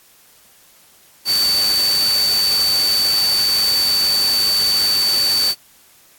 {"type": "tone in noise", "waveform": "sine", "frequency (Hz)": 4552, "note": "C#8", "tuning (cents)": 45, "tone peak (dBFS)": -14, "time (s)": [1.25, 5.55], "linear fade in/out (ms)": 50, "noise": "white", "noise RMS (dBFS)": -24, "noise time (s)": [1.25, 5.55], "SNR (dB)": 7, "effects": ["white hiss -50 dBFS RMS until 6.18 s", "AAC 64 kbps"]}